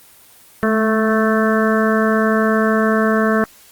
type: harmonic tone with a mistuned harmonic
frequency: 220 Hz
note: A3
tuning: in tune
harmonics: 1 / 2 / 3 / 5 / 6 / 7 / 8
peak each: -16 / -19 / -21 / -23 / -24 / -24 / -25 dBFS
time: 0.63-3.44 s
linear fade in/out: 0 ms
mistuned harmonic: 1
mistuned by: -24 cents
effects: white hiss -46 dBFS RMS until 3.71 s + Opus 24 kbps